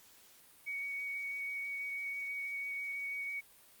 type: tone with vibrato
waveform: sine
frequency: 2242 Hz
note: C#7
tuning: 19 cents sharp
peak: -36 dBFS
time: 0.66-3.41 s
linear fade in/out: 20 ms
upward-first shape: square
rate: 6.1 Hz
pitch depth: 8 cents each way
effects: white hiss -61 dBFS RMS until 3.8 s + Opus 48 kbps